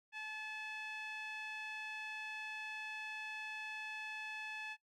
sawtooth tone with band-pass filter, 863 Hz, A5, 34 cents flat, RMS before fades -45 dBFS, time 0.12-4.77 s, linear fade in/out 50 ms, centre 2200 Hz, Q 5, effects noise-tail reverb RT60 0.1 s tail -19 dB re dry

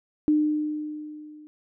sine tone with level ramp, 302.7 Hz, D#4, 48 cents flat, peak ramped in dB -16 to -44 dBFS, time 0.28-1.47 s, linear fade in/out 0 ms, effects none

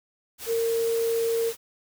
sine tone in noise, 458.9 Hz, A#4, 27 cents flat, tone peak -22 dBFS, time 0.46-1.53 s, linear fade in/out 50 ms, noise white, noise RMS -37 dBFS, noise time 0.38-1.57 s, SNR +12 dB, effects none

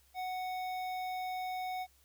square tone with notch filter, 740 Hz, F#5, in tune, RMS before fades -38 dBFS, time 0.14-1.87 s, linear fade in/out 50 ms, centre 8300 Hz, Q 0.56, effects added 67 Hz sine -68 dBFS peak until 2.04 s + white hiss -68 dBFS RMS until 2.04 s

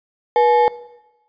triangle ring-modulated tone, 667 Hz, E5, 20 cents sharp, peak -6 dBFS, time 0.36-0.68 s, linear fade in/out 0 ms, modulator 184 Hz, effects noise-tail reverb RT60 1.0 s tail -19 dB re dry + resampled to 11025 Hz

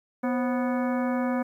harmonic tone with a mistuned harmonic, 246.6 Hz, B3, 2 cents flat, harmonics 1 / 2 / 3 / 4 / 5 / 6 / 7 / 9, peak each -25 / -31 / -35 / -37 / -39 / -41 / -42 / -44 dBFS, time 0.23-1.43 s, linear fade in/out 10 ms, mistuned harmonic 2, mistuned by +120 cents, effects 10-bit

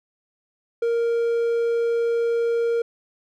triangle tone, 466.2 Hz, A#4, in tune, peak -17 dBFS, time 0.82-2.82 s, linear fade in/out 5 ms, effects none

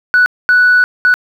sine tone bursts at uneven times, 1480 Hz, F#6, in tune, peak -4 dBFS, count 3, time 0.14-0.26 / 0.49-0.84 / 1.05-1.14 s, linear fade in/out 0 ms, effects tanh soft clip ceiling -3 dBFS + 7-bit

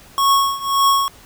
square tone with tremolo, 1102 Hz, C#6, 11 cents flat, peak -11 dBFS, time 0.18-1.08 s, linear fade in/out 0 ms, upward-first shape triangle, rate 1.8 Hz, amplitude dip 90%, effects pink hiss -45 dBFS RMS until 1.25 s

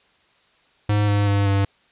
square tone with pitch steps, 103.83 / 102.16 / 100.53 / 98.91 Hz, G#2 / G#2 / G2 / G2, 0 / -28 / +44 / +16 cents, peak -17 dBFS, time 0.89-1.65 s, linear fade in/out 5 ms, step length 190 ms, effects white hiss -59 dBFS RMS until 1.91 s + resampled to 8000 Hz

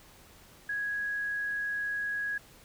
sine tone, 1661.2 Hz, G#6, in tune, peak -30 dBFS, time 0.69-2.38 s, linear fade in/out 5 ms, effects pink hiss -56 dBFS RMS until 2.64 s

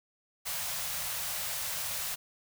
white band-stop noise, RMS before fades -35 dBFS, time 0.45-2.16 s, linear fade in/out 20 ms, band 180 to 510 Hz, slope 48 dB/octave, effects none

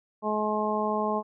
harmonic tone, 212.8 Hz, G#3, 42 cents sharp, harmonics 1 / 2 / 3 / 4 / 5, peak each -31 / -31 / -31 / -31 / -31 dBFS, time 0.22-1.23 s, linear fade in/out 50 ms, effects none

